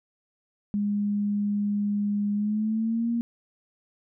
sine tone with pitch glide, 205.1 to 234.2 Hz, G#3 to A#3, -21 to +8 cents, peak -23 dBFS, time 0.74-3.21 s, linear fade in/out 0 ms, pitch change +229 cents, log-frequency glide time 2.34-3.1 s, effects none

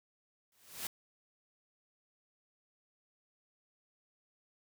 white noise with exponential growth, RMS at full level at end -36 dBFS, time 0.52-0.87 s, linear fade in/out 2 ms, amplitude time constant 75 ms, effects none

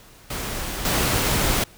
pink noise with level steps, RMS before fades -29 / -21 dBFS, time 0.3-1.64 s, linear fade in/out 5 ms, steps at 0.85 s, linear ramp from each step 2 ms, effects pink hiss -49 dBFS RMS until 1.77 s

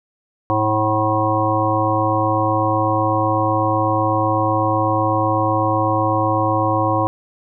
harmonic tone, 108 Hz, A2, 32 cents flat, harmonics 1 / 3 / 5 / 7 / 9 / 10, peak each -22 / -22 / -22 / -22 / -22 / -22 dBFS, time 0.5-7.07 s, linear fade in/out 0 ms, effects none

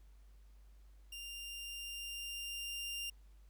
sawtooth tone with level ramp, 2794 Hz, F7, in tune, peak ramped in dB -42 to -36 dBFS, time 1.12-3.1 s, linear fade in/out 5 ms, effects added 50 Hz sine -57 dBFS peak until 3.49 s + pink hiss -75 dBFS RMS until 3.49 s

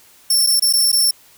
20% pulse tone with dropouts, 5410 Hz, E8, 44 cents sharp, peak -7 dBFS, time 0.3-1.11 s, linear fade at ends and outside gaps 5 ms, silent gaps 0.466-0.47 / 0.597-0.621 / 0.728-0.734 / 0.918-0.927 s, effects white hiss -49 dBFS RMS until 1.37 s

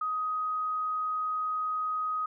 sine tone, 1255 Hz, D#6, 15 cents sharp, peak -28 dBFS, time 0.01-2.26 s, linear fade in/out 5 ms, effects none

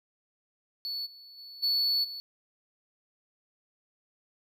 triangle tone with level steps, 4435 Hz, C#8, in tune, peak -31 / -47 / -43 / -23 / -36 dBFS, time 0.85-2.2 s, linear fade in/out 0 ms, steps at 1.05 / 1.37 / 1.62 / 2.03 s, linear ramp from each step 20 ms, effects none

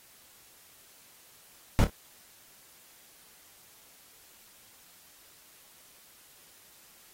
brown noise with echo, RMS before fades -20 dBFS, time 1.79-1.84 s, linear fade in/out 0 ms, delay 28 ms, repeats 2, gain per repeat -11 dB, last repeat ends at 1.896 s, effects white hiss -57 dBFS RMS until 7.13 s + AAC 48 kbps

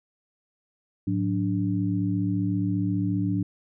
sine tone cluster, 107.6 / 182.4 / 290.6 Hz, A2 / F#3 / D4, -38 / -24 / -18 cents, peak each -27 dBFS, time 1.07-3.43 s, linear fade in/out 5 ms, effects none

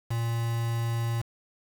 triangle tone with quantisation, 116 Hz, A#2, 8 cents flat, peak -24 dBFS, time 0.1-1.22 s, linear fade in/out 10 ms, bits 6, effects none

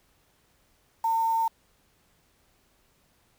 sine tone with quantisation, 905 Hz, A5, 48 cents sharp, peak -22 dBFS, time 1.04-1.48 s, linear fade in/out 5 ms, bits 7, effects pink hiss -66 dBFS RMS until 3.38 s

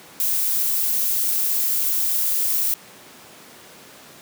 violet noise, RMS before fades -21 dBFS, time 0.2-2.74 s, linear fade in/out 0 ms, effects pink hiss -44 dBFS RMS until 4.21 s + high-pass 200 Hz 12 dB/octave

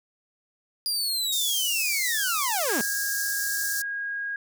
sawtooth linear sweep, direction down, 4876 to 194.6 Hz, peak -22 dBFS, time 0.86-2.81 s, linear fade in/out 0 ms
pink high-pass noise, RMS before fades -30 dBFS, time 1.32-3.82 s, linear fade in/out 5 ms, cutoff 4900 Hz, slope 48 dB/octave
sine tone, 1636 Hz, G#6, 26 cents flat, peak -28 dBFS, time 2.69-4.36 s, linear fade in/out 2 ms
effects none

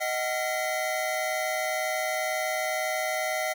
square tone cluster, 627 / 749 / 1381 / 2028 Hz, D#5 / F#5 / F6 / B6, +13 / +21 / -20 / +45 cents, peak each -31 / -33 / -39 / -33 dBFS, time 0-3.54 s, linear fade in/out 20 ms, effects none

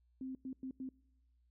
sine tone bursts at uneven times, 261.6 Hz, C4, in tune, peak -40 dBFS, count 4, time 0.21-0.35 / 0.45-0.53 / 0.63-0.71 / 0.8-0.89 s, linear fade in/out 2 ms, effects noise-tail reverb RT60 1.0 s tail -26 dB re dry + added 60 Hz sine -69 dBFS peak until 1.5 s

